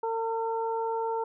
harmonic tone, 453.2 Hz, A#4, 49 cents flat, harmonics 1 / 2 / 3, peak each -30 / -30 / -44 dBFS, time 0.03-1.24 s, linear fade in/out 5 ms, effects none

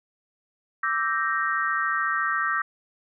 sine chord, E half-diminished seventh, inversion third, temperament equal with one note detuned, 1164.5 / 1318.5 / 1568 / 1864.7 Hz, D6 / E6 / G6 / Bb6, -15 / 0 / 0 / 0 cents, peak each -28 dBFS, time 0.83-2.62 s, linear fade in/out 5 ms, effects none

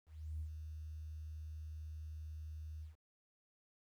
sine tone with ADSR envelope, 77.78 Hz, D#2, in tune, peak -38 dBFS, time 0.06-2.96 s, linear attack 340 ms, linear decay 85 ms, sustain -6 dB, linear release 140 ms, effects tanh soft clip ceiling -34 dBFS + 12-bit

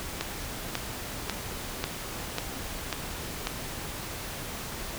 click train, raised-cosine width 0.2 ms, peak -11 dBFS, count 7, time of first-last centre 0.21-3.471 s, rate 1.84 Hz, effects pink hiss -37 dBFS RMS until 4.98 s

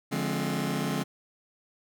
sawtooth chord, D half-diminished seventh, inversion none, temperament just, 146.83 / 176.2 / 211.4 / 264.3 Hz, D3 / F3 / Ab3 / C4, 0 / +16 / +31 / +18 cents, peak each -29 dBFS, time 0.11-1.04 s, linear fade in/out 20 ms, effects none

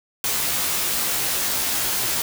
white noise with comb filter, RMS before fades -23 dBFS, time 0.24-2.22 s, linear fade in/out 2 ms, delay 16 ms, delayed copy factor +0.8, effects none

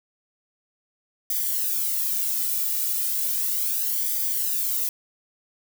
violet noise with flanger, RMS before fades -25 dBFS, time 1.3-4.89 s, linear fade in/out 2 ms, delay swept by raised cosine 0.73 to 1.93 ms, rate 0.35 Hz, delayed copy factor -0.7, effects none

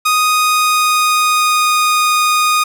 sawtooth tone with pitch glide, 1244.5 to 1233.8 Hz, D#6 to D#6, 0 to -15 cents, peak -7 dBFS, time 0.05-2.64 s, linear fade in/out 10 ms, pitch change -15 cents, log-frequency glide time 0.23-1.85 s, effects none

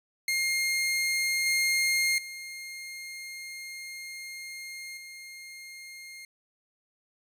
sawtooth tone with level steps, 2127 Hz, C7, 28 cents sharp, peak -22 / -20 / -35 / -39 dBFS, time 0.28-6.25 s, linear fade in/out 2 ms, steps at 1.46 / 2.18 / 4.97 s, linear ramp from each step 2 ms, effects resampled to 32000 Hz

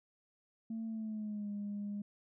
sine tone with pitch glide, 224.4 to 204.6 Hz, A3 to G#3, +34 to -26 cents, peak -36 dBFS, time 0.7-2.02 s, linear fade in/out 5 ms, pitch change -160 cents, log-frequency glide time 0.87-1.5 s, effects tanh soft clip ceiling -34 dBFS

